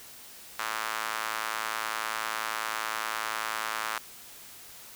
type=tone with high-pass filter; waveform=sawtooth; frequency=110 Hz; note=A2; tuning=in tune; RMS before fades=-33 dBFS; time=0.59-3.98 s; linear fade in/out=0 ms; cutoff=1200 Hz; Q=1.9; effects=white hiss -48 dBFS RMS until 4.95 s